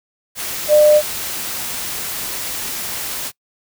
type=tone in noise; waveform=sine; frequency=600 Hz; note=D5; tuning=37 cents sharp; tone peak=-7 dBFS; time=0.68-1.02 s; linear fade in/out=50 ms; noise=white; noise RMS=-25 dBFS; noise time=0.35-3.32 s; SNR=+15 dB; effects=noise-tail reverb RT60 0.1 s tail -23 dB re dry